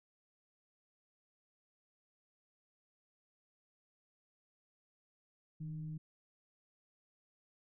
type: tone with frequency modulation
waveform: sine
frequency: 156.5 Hz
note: D#3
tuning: 10 cents sharp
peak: -40 dBFS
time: 5.6-5.98 s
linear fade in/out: 10 ms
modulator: 145 Hz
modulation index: 0.29
effects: none